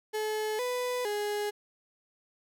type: tone with pitch steps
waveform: 35% pulse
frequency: 430 / 496.5 / 415 Hz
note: A4 / B4 / G#4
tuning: -40 / +9 / -1 cents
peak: -28 dBFS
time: 0.13-1.51 s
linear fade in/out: 20 ms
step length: 460 ms
effects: none